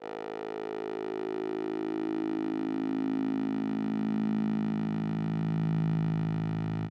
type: tone with high-pass filter sweep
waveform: 10% pulse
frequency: 53.6 Hz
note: A1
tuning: 45 cents flat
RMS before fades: -31 dBFS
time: 0-6.9 s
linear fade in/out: 50 ms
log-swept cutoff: 490 to 130 Hz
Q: 6.1
effects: low-pass 3000 Hz 12 dB/octave